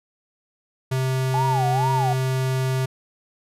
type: tone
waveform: square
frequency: 130.81 Hz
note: C3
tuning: in tune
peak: -21 dBFS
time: 0.91-2.86 s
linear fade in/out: 10 ms
type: tone with vibrato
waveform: sine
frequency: 830.6 Hz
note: G#5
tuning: in tune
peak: -21 dBFS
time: 1.34-2.13 s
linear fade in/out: 2 ms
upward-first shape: sine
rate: 2.2 Hz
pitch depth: 230 cents each way
effects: resampled to 32000 Hz